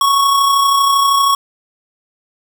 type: tone with amplitude modulation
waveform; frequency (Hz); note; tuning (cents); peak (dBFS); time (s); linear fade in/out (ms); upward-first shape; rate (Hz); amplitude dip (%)
square; 1108.7; C#6; 0; -9; 0.01-1.35; 2; sine; 32.7; 35
effects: none